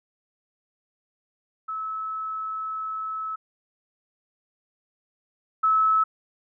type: tone pair in turn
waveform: sine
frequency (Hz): 1299 / 1299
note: E6 / E6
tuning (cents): -26 / -26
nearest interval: unison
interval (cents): 0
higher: neither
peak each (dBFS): -28 / -17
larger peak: second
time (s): 1.68-3.36 / 5.63-6.04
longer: first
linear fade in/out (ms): 10
effects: none